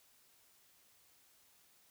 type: silence
effects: white hiss -68 dBFS RMS until 1.9 s